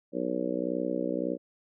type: harmonic tone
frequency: 61.74 Hz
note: B1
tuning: in tune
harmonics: 3 / 4 / 5 / 6 / 7 / 8 / 9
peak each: -38 / -35 / -33 / -38 / -38 / -35 / -35 dBFS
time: 0.12-1.38 s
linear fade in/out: 50 ms
effects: none